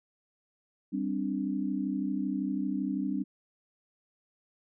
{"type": "chord", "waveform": "sine", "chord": "G suspended fourth", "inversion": "none", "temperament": "just", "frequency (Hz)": [196, 261.3, 294], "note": ["G3", "C4", "D4"], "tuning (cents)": [0, -2, 2], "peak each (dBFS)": -33, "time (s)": [0.92, 3.24], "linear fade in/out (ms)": 20, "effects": []}